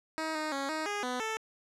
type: tone with pitch steps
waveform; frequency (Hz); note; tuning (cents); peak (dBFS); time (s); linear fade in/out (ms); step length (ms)
10% pulse; 317 / 309.1 / 275.3 / 313.3 / 411.1 / 250 / 441.5; D#4 / D#4 / C#4 / D#4 / G#4 / B3 / A4; +32 / -11 / -12 / +12 / -18 / +21 / +6; -24; 0.18-1.37; 0; 170
effects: low-pass 8000 Hz 12 dB/octave